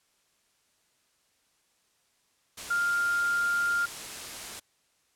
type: tone in noise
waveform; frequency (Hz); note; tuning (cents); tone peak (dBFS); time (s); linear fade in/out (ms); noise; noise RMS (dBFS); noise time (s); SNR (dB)
sine; 1400; F6; +4; -24; 2.7-3.86; 10; white; -39; 2.57-4.6; +12
effects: white hiss -70 dBFS RMS until 5.15 s + low-pass 10000 Hz 12 dB/octave